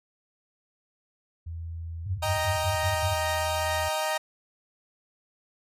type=tone; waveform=sine; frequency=83 Hz; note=E2; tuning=12 cents sharp; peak=-33 dBFS; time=1.46-3.89 s; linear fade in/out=10 ms
type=tone bursts; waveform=sine; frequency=95.7 Hz; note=G2; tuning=41 cents flat; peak=-27 dBFS; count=6; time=2.06-3.14 s; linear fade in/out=10 ms; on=120 ms; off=72 ms
type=chord; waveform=sawtooth; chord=Eb major; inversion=none; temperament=equal; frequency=622.3 / 784 / 932.3 Hz; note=Eb5 / G5 / Bb5; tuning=0 / 0 / 0 cents; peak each=-25 / -29 / -27 dBFS; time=2.22-4.18 s; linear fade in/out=10 ms
effects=resampled to 32000 Hz